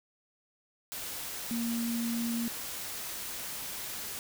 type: tone in noise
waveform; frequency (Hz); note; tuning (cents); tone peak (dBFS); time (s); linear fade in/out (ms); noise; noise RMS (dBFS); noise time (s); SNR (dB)
sine; 233.1; A#3; 0; -30; 1.51-2.48; 0; white; -39; 0.92-4.19; +6
effects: none